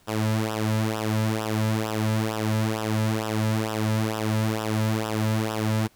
sawtooth tone with flanger, 109.1 Hz, A2, 14 cents flat, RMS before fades -25 dBFS, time 0.07-5.88 s, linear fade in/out 20 ms, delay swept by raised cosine 0.45 to 2.75 ms, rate 2.2 Hz, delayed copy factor -0.85, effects pink hiss -59 dBFS RMS until 5.95 s

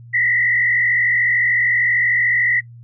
sine tone with frequency modulation, 1959 Hz, B6, 15 cents flat, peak -14 dBFS, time 0.13-2.61 s, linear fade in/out 20 ms, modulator 46.7 Hz, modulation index 1.6, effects noise-tail reverb RT60 0.1 s tail -22 dB re dry + added 118 Hz sine -37 dBFS peak until 2.83 s

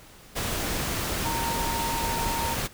sine tone in noise, 923 Hz, A#5, 17 cents flat, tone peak -29 dBFS, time 1.24-2.55 s, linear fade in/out 20 ms, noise pink, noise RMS -29 dBFS, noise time 0.35-2.68 s, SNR -3 dB, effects pink hiss -50 dBFS RMS until 2.73 s

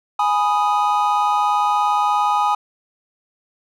triangle chord, G# minor, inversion none, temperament equal, 830.6 / 987.8 / 1244.5 Hz, G#5 / B5 / D#6, 0 / 0 / 0 cents, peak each -16 / -20 / -18 dBFS, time 0.19-2.55 s, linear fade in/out 5 ms, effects none

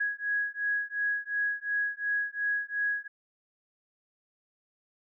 sine beating tone pair, 1661.2 / 1664 Hz, G#6 / G#6, 0 / +3 cents, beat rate 2.8 Hz, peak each -31 dBFS, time 0-3.08 s, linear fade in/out 10 ms, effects none

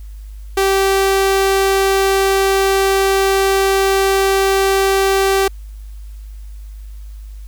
sawtooth tone, 388.6 Hz, G4, 15 cents flat, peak -8 dBFS, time 0.57-5.48 s, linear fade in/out 5 ms, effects added 51 Hz sine -29 dBFS peak until 7.47 s + white hiss -53 dBFS RMS until 7.47 s

